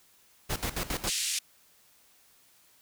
pink noise with tremolo, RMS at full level -31 dBFS, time 0.49-1.1 s, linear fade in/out 20 ms, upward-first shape square, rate 7.3 Hz, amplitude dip 80%
white band-pass noise, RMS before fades -31 dBFS, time 1.07-1.39 s, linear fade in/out 5 ms, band 2300 to 9200 Hz, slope 24 dB/octave
effects white hiss -62 dBFS RMS until 2.81 s

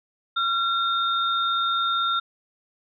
sine tone pair together, 1369 / 3655 Hz, F6 / A#7, -35 / -35 cents, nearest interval octave + perfect fourth, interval 1700 cents, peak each -22 / -26 dBFS, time 0.36-2.2 s, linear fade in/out 10 ms, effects none

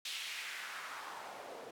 white noise with band-pass filter sweep, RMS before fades -45 dBFS, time 0.05-1.71 s, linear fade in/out 5 ms, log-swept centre 3500 to 460 Hz, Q 1.9, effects none

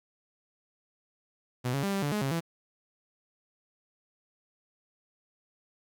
sawtooth tone with pitch steps, 124.8 / 138.9 / 198.1 / 196.4 / 144.9 / 210.1 / 136.2 / 166.7 Hz, B2 / C#3 / G3 / G3 / D3 / G#3 / C#3 / E3, +19 / +4 / +18 / +4 / -23 / +20 / -30 / +20 cents, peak -24 dBFS, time 1.64-2.408 s, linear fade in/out 20 ms, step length 96 ms, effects 11-bit

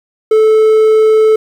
triangle tone, 436.4 Hz, A4, 14 cents flat, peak -3 dBFS, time 0.31-1.36 s, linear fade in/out 5 ms, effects 7-bit

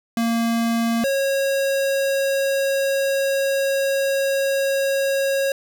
square tone pair in turn, 230.8 / 547 Hz, A#3 / C#5, -17 / -23 cents, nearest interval octave + minor third, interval 1494 cents, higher second, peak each -19 dBFS, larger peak neither, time 0.17-1.04 / 1.04-5.52 s, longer second, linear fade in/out 2 ms, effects none

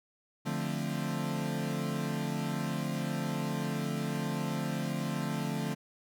40% pulse chord, D minor seventh, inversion none, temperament equal, 146.83 / 174.61 / 220 / 261.6 Hz, D3 / F3 / A3 / C4, 0 / 0 / 0 / 0 cents, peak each -35 / -36 / -36 / -39 dBFS, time 0.45-5.75 s, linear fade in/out 20 ms, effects none

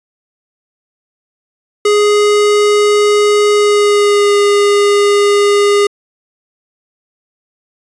square tone with pitch glide, 415.3 to 407.9 Hz, G#4 to G#4, 0 to -31 cents, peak -8 dBFS, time 1.85-5.87 s, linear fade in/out 5 ms, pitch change -31 cents, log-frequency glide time 3.54-4.36 s, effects resampled to 22050 Hz

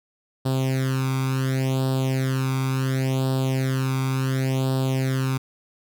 sawtooth tone with flanger, 132 Hz, C3, 16 cents sharp, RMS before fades -23 dBFS, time 0.45-5.38 s, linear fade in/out 10 ms, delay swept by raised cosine 0.23 to 0.85 ms, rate 0.7 Hz, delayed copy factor +0.85, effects none

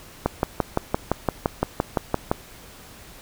click train, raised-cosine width 1 ms, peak -5 dBFS, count 13, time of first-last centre 0.26-2.315 s, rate 5.84 Hz, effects pink hiss -45 dBFS RMS until 3.21 s

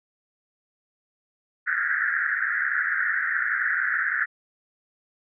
white band-pass noise, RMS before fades -25 dBFS, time 1.66-4.26 s, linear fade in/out 20 ms, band 1400 to 1900 Hz, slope 96 dB/octave, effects none

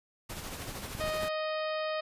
pink noise with tremolo, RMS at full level -39 dBFS, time 0.29-1.29 s, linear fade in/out 10 ms, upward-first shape sine, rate 13 Hz, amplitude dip 40%
clicks, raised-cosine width 5 ms, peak -29 dBFS, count 5, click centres 0.951 / 0.999 / 1.041 / 1.078 / 1.235 s
harmonic tone, 622.3 Hz, D#5, in tune, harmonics 1 / 2 / 3 / 4 / 5 / 6 / 7 / 8, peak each -32 / -38 / -42 / -44 / -46 / -48 / -49 / -50 dBFS, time 1-2.01 s, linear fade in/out 10 ms
effects resampled to 32000 Hz

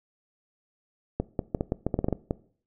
clicks, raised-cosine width 2 ms, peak -12 dBFS, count 12, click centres 1.2 / 1.392 / 1.548 / 1.609 / 1.721 / 1.866 / 1.942 / 1.99 / 2.044 / 2.085 / 2.127 / 2.309 s, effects noise-tail reverb RT60 0.5 s tail -20 dB re dry

